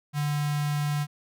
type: tone with notch filter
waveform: square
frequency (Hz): 146.83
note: D3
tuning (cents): 0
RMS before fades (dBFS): -27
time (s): 0.13-1.07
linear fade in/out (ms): 50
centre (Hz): 430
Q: 1.6
effects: none